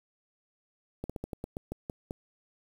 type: slowing click train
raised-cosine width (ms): 2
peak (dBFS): -22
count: 10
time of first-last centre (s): 1.04-2.109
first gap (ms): 56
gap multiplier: 1.18
effects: 8-bit